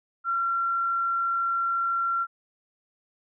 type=tone; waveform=sine; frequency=1367 Hz; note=F6; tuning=37 cents flat; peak=-23 dBFS; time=0.24-2.27 s; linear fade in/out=50 ms; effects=none